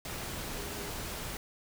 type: tone in noise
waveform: sine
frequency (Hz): 407.4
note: G#4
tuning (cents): -33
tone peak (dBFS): -46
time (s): 0.57-0.9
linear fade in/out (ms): 2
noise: pink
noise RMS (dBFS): -39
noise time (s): 0.05-1.37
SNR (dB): -10
effects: none